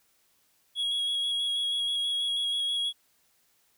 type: tone with vibrato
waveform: triangle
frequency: 3322 Hz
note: G#7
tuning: in tune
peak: -25 dBFS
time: 0.75-2.93 s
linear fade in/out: 50 ms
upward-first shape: square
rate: 6.2 Hz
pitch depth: 12 cents each way
effects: white hiss -68 dBFS RMS until 3.77 s